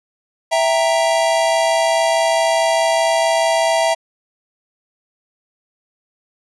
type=chord; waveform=square; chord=E diminished; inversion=none; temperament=equal; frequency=659.3 / 784 / 932.3 Hz; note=E5 / G5 / Bb5; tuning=0 / 0 / 0 cents; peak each=-16 / -22 / -21 dBFS; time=0.51-3.95 s; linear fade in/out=20 ms; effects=resampled to 24000 Hz